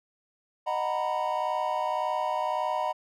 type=chord; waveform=triangle; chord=B major seventh; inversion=first; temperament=just; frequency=617.4 / 740.8 / 926 / 987.8 Hz; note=D#5 / F#5 / A#5 / B5; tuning=-14 / +2 / -12 / 0 cents; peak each=-30 dBFS; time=0.66-2.93 s; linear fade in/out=20 ms; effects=none